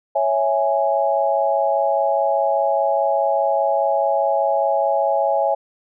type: chord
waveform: sine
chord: C# minor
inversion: none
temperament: equal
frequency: 554.4 / 659.3 / 830.6 Hz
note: C#5 / E5 / G#5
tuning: 0 / 0 / 0 cents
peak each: -20 dBFS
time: 0.15-5.55 s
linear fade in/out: 10 ms
effects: none